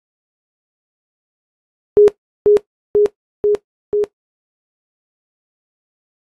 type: tone with echo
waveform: sine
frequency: 415.3 Hz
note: G#4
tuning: in tune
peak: -4 dBFS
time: 1.97-2.08 s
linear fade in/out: 0 ms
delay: 490 ms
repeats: 4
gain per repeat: -2 dB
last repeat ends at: 4.04 s
effects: noise-tail reverb RT60 0.1 s tail -17 dB re dry + AAC 32 kbps